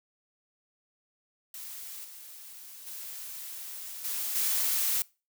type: noise with level steps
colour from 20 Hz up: blue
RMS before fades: -42 / -47 / -41 / -33 / -28 dBFS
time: 1.54-5.02 s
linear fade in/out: 2 ms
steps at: 2.04 / 2.86 / 4.04 / 4.35 s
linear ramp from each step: 10 ms
effects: noise-tail reverb RT60 0.3 s tail -23 dB re dry